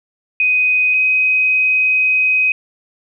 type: tone pair in turn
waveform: sine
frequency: 2503 / 2519 Hz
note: D#7 / D#7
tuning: +10 / +21 cents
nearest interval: unison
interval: 11 cents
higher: second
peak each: -11 dBFS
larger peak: neither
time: 0.4-0.94 / 0.94-2.52 s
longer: second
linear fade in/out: 2 ms
effects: none